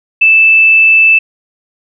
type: tone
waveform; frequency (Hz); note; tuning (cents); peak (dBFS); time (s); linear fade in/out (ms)
sine; 2637; E7; 0; -3; 0.21-1.19; 10
effects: none